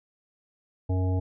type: harmonic tone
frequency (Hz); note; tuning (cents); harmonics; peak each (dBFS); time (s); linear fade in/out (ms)
92.5; F#2; 0; 1 / 3 / 5 / 7 / 9; -23 / -33 / -37 / -40 / -42; 0.89-1.2; 10
effects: none